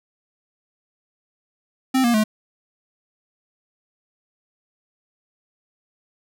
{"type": "tone with pitch steps", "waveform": "square", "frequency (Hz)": [261.6, 237.1, 215], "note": ["C4", "A#3", "A3"], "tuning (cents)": [0, 30, -40], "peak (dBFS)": -16, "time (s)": [1.94, 2.24], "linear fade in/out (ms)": 10, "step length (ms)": 100, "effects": []}